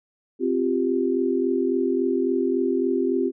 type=chord; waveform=sine; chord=C suspended fourth; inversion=none; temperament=just; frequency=261.6 / 348.8 / 392.4 Hz; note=C4 / F4 / G4; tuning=0 / -2 / +2 cents; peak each=-24 dBFS; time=0.39-3.32 s; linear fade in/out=50 ms; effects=none